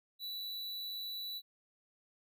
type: tone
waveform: square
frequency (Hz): 3951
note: B7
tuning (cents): 0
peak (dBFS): -40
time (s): 0.19-1.42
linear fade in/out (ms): 50
effects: none